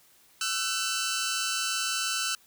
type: tone pair together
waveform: 10% pulse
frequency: 1333.6 / 1511 Hz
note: E6 / F#6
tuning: +20 / +36 cents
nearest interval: major second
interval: 216 cents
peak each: -22 dBFS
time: 0.41-2.35 s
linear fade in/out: 2 ms
effects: white hiss -60 dBFS RMS until 2.46 s